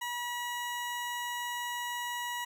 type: tone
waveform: 20% pulse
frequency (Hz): 966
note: B5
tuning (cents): -39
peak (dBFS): -29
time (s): 0.01-2.45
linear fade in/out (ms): 10
effects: none